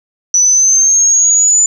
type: linear sweep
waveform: sine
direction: up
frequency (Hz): 5920 to 7040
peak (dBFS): -6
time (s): 0.34-1.66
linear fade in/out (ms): 2
effects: 7-bit